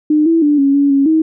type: tone with pitch steps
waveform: sine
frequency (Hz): 303.3 / 329.6 / 293.8 / 277 / 282.7 / 276.4 / 317.7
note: D#4 / E4 / D4 / C#4 / C#4 / C#4 / D#4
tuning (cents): -44 / 0 / +1 / -1 / +34 / -5 / +36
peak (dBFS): -8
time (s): 0.1-1.22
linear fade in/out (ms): 5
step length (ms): 160
effects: none